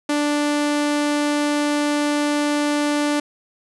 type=tone; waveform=sawtooth; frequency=293.7 Hz; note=D4; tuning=in tune; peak=-14 dBFS; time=0.09-3.2 s; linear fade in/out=5 ms; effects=resampled to 24000 Hz + 8-bit